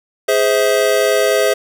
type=chord; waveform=square; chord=Ab augmented; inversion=none; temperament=just; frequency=415.3 / 519.1 / 648.9 Hz; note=Ab4 / C5 / E5; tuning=0 / -14 / -27 cents; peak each=-17 dBFS; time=0.28-1.54 s; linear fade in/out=10 ms; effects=none